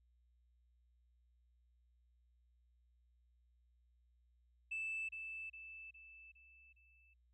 sine tone with echo, 2637 Hz, E7, in tune, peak -38 dBFS, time 4.71-5.09 s, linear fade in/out 10 ms, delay 410 ms, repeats 5, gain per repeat -6 dB, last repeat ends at 7.14 s, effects tanh soft clip ceiling -36 dBFS + added 60 Hz sine -70 dBFS peak until 7.33 s

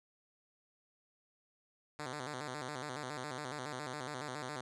5% pulse tone with vibrato, 137.9 Hz, C#3, 9 cents flat, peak -29 dBFS, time 1.99-4.61 s, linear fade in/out 2 ms, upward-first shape square, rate 7.2 Hz, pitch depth 140 cents each way, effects resampled to 22050 Hz

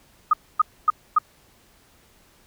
sine tone bursts, 1244.5 Hz, D#6, in tune, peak -12 dBFS, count 4, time 0.31-1.186 s, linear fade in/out 5 ms, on 24 ms, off 260 ms, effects pink hiss -57 dBFS RMS until 2.46 s

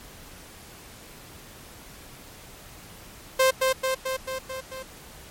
sawtooth tone with echo, 524 Hz, C5, 2 cents sharp, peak -13 dBFS, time 3.39-3.51 s, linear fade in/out 10 ms, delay 220 ms, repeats 6, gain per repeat -3 dB, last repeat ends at 4.83 s, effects pink hiss -46 dBFS RMS until 5.3 s + MP3 64 kbps

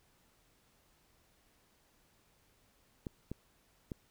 clicks, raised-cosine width 3 ms, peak -26 dBFS, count 3, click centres 3.068 / 3.316 / 3.918 s, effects pink hiss -70 dBFS RMS until 4.1 s

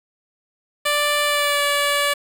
10% pulse tone with pitch glide, 587.3 to 575.2 Hz, D5 to D5, 0 to -36 cents, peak -9 dBFS, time 0.85-2.14 s, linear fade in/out 10 ms, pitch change -36 cents, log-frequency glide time 1.24-1.63 s, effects 7-bit

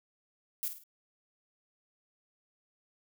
violet noise with echo, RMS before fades -34 dBFS, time 0.63-0.68 s, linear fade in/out 0 ms, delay 52 ms, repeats 3, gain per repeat -8 dB, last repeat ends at 0.836 s, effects none

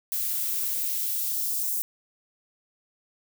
violet noise with high-pass filter sweep, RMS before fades -28 dBFS, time 0.12-1.82 s, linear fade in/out 0 ms, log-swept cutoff 650 to 7100 Hz, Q 0.97, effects none

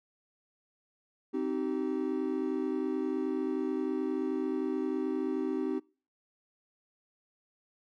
triangle chord, C minor, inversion none, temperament equal with one note detuned, 261.6 / 311.1 / 384.4 Hz, C4 / Eb4 / G4, 0 / 0 / -34 cents, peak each -32 dBFS, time 1.33-5.8 s, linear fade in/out 20 ms, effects noise-tail reverb RT60 0.4 s tail -26 dB re dry

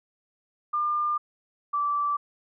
sine tone pair in turn, 1200 / 1163.1 Hz, D6 / D6, +37 / -17 cents, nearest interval minor second, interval 54 cents, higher first, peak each -23 dBFS, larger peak neither, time 0.73-1.18 / 1.73-2.17 s, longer first, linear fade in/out 10 ms, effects none

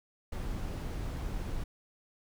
brown noise, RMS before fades -36 dBFS, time 0.32-1.64 s, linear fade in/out 5 ms, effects none

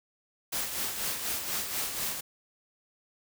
white noise with tremolo, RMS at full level -31 dBFS, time 0.52-2.21 s, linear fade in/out 10 ms, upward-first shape sine, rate 4.1 Hz, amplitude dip 50%, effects none

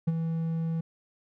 triangle tone with ADSR envelope, 163.7 Hz, E3, 12 cents flat, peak -18 dBFS, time 0.07-0.81 s, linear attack 11 ms, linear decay 31 ms, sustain -7 dB, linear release 8 ms, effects none

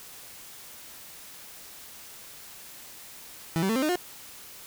30% pulse tone with pitch steps, 164.2 / 191.91 / 224.3 / 262.2 / 306.4 / 358.1 Hz, E3 / G3 / A3 / C4 / D#4 / F4, -6 / -36 / +34 / +4 / -27 / +43 cents, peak -21 dBFS, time 3.56-3.956 s, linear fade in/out 0 ms, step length 66 ms, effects white hiss -46 dBFS RMS until 4.66 s

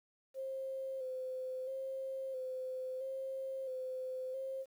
sine tone with vibrato, 523.3 Hz, C5, in tune, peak -38 dBFS, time 0.34-4.66 s, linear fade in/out 50 ms, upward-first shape square, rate 0.75 Hz, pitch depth 28 cents each way, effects 11-bit

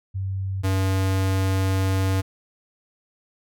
sine / square tone pair in turn, 96.1 / 95.38 Hz, G2 / G2, -34 / -47 cents, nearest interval unison, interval 13 cents, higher first, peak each -24 / -20 dBFS, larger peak second, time 0.14-0.63 / 0.63-2.22 s, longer second, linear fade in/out 20 ms, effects none

